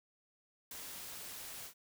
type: noise with ADSR envelope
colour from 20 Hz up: white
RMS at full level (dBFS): -45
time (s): 0.71-1.74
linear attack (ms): 3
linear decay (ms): 6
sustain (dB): -2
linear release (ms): 90
effects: none